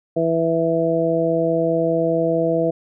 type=harmonic tone; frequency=164.81 Hz; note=E3; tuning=in tune; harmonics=1 / 2 / 3 / 4; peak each=-25 / -22 / -20 / -21 dBFS; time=0.16-2.71 s; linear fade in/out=10 ms; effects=none